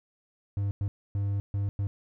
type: tone bursts at uneven times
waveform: triangle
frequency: 100.2 Hz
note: G2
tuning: 38 cents sharp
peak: -24 dBFS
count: 5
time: 0.57-0.71 / 0.81-0.88 / 1.15-1.4 / 1.54-1.69 / 1.79-1.87 s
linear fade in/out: 0 ms
effects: none